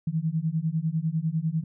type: beating tone pair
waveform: sine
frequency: 155.56 / 165.56 Hz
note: D#3 / E3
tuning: 0 / +8 cents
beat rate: 10 Hz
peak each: -27 dBFS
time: 0.07-1.64 s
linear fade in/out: 5 ms
effects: none